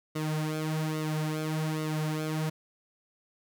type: tone with flanger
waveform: sawtooth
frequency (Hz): 155.56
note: D#3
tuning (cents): 0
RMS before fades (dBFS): -31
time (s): 0.15-2.5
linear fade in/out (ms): 10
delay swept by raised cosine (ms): 1.2 to 5.4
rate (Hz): 1.2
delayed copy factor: -0.75
effects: none